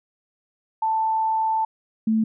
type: tone pair in turn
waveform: sine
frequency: 884 / 220.6 Hz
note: A5 / A3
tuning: +8 / +5 cents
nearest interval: 2 octaves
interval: 2403 cents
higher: first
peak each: -19 / -17 dBFS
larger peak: second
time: 0.82-1.65 / 2.07-2.24 s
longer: first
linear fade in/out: 5 ms
effects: none